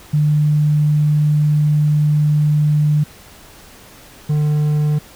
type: tone pair in turn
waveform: sine / triangle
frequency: 150 / 150 Hz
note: D3 / D3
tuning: +37 / +37 cents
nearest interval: unison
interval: 0 cents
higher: neither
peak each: -11 dBFS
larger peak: neither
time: 0.13-3.04 / 4.29-4.99 s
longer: first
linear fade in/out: 10 ms
effects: pink hiss -42 dBFS RMS until 5.15 s